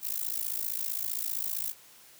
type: noise with amplitude modulation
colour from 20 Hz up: violet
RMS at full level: -29 dBFS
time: 0.01-1.74 s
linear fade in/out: 50 ms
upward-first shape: sine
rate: 55.3 Hz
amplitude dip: 95%
effects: white hiss -55 dBFS RMS until 2.19 s + high-pass 60 Hz 12 dB/octave